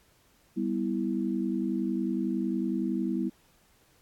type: chord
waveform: sine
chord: E minor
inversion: first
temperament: equal with one note detuned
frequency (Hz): 196 / 246.9 / 327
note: G3 / B3 / E4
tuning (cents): 0 / 0 / -14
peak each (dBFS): -31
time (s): 0.56-3.3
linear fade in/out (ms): 20
effects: pink hiss -64 dBFS RMS until 4.01 s + AAC 64 kbps